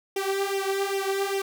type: tone with flanger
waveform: sawtooth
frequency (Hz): 392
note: G4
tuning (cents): 0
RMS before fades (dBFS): -27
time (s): 0.16-1.42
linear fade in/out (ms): 5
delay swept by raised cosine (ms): 0.34 to 3.14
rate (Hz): 2.5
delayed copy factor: +0.8
effects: none